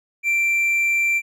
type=tone; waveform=triangle; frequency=2353 Hz; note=D7; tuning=3 cents sharp; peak=-15 dBFS; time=0.23-1.22 s; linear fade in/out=50 ms; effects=none